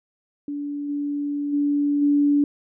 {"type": "tone with level steps", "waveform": "sine", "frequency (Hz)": 288.6, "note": "D4", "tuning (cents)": -30, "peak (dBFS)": [-26, -23, -18, -15], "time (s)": [0.48, 2.44], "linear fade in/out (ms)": 2, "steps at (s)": [0.88, 1.52, 2.01], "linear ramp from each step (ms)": 20, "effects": []}